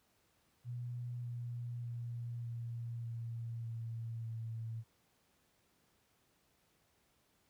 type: tone with pitch steps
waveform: sine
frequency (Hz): 121.5 / 120.1 / 118.72 / 117.36 / 116.01 / 114.68 / 113.36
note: B2 / B2 / A#2 / A#2 / A#2 / A#2 / A#2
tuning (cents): -28 / -48 / +32 / +12 / -8 / -28 / -48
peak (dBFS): -39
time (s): 0.64-4.84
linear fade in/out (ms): 50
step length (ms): 600
effects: pink hiss -74 dBFS RMS until 7.49 s + high-pass 60 Hz 12 dB/octave